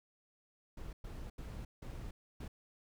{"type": "noise bursts at uneven times", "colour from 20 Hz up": "brown", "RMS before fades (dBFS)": -45, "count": 5, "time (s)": [[0.77, 0.93], [1.04, 1.3], [1.38, 1.65], [1.82, 2.11], [2.4, 2.48]], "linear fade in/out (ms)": 5, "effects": []}